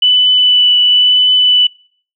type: tone with vibrato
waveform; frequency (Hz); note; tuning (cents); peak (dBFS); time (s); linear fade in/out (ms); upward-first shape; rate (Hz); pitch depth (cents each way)
sine; 2983; F#7; +13; -6; 0.02-1.67; 5; triangle; 0.98; 12
effects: noise-tail reverb RT60 0.5 s tail -25 dB re dry